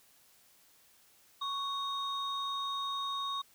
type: tone pair together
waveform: sine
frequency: 1109 / 3730 Hz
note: C#6 / A#7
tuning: 0 / 0 cents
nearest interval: octave + major sixth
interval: 2100 cents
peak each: -34 / -36 dBFS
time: 1.41-3.42 s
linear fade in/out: 10 ms
effects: tanh soft clip ceiling -28 dBFS + white hiss -64 dBFS RMS until 3.54 s